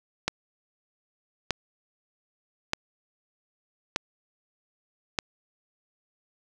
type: click train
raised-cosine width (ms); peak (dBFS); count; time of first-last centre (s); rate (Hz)
0.2; -7; 5; 0.28-5.188; 0.815
effects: none